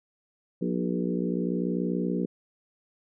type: harmonic tone with a mistuned harmonic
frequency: 60.4 Hz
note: B1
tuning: 38 cents flat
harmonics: 3 / 4 / 5 / 6 / 7 / 8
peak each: -29 / -31 / -33 / -35 / -36 / -37 dBFS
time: 0.61-2.26 s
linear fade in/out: 10 ms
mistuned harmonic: 6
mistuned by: +32 cents
effects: none